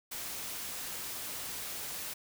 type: noise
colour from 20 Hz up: white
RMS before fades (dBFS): -40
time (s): 0.11-2.14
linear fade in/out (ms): 10
effects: none